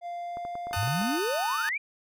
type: tone with pitch glide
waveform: triangle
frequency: 696 to 703.7 Hz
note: F5 to F5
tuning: -6 to +13 cents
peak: -31 dBFS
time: 0.01-1.2 s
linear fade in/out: 50 ms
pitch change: +19 cents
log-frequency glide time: 0.2-1.03 s
type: clicks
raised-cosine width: 1 ms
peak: -28 dBFS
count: 9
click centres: 0.371 / 0.451 / 0.554 / 0.67 / 0.711 / 0.742 / 0.831 / 0.876 / 1.016 s
type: chord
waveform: sawtooth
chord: D# diminished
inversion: second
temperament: just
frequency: 896 / 1244.5 / 1493.4 Hz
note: A5 / D#6 / F#6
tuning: +31 / 0 / +16 cents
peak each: -31 dBFS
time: 0.73-1.69 s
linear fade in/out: 0 ms
type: exponential sweep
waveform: sine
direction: up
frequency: 87.7 to 2445 Hz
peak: -27 dBFS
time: 0.76-1.78 s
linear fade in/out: 10 ms
effects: none